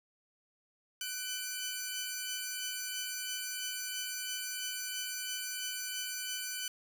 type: tone cluster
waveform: 10% pulse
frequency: 1503 / 2357 / 3009 Hz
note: F#6 / D7 / F#7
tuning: +27 / +6 / +28 cents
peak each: -31 / -34 / -34 dBFS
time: 1.01-6.68 s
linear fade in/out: 2 ms
effects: none